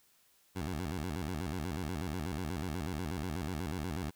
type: tone with vibrato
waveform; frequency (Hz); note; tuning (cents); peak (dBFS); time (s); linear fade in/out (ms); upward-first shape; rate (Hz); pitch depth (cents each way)
15% pulse; 83; E2; +12; -29; 0.55-4.11; 20; square; 8.2; 190
effects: white hiss -68 dBFS RMS until 4.15 s